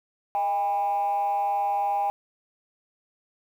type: tone with frequency modulation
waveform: sine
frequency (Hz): 808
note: G#5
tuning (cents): -48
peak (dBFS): -21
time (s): 0.35-2.1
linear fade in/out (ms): 0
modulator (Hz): 185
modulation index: 0.44
effects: tanh soft clip ceiling -19 dBFS + 9-bit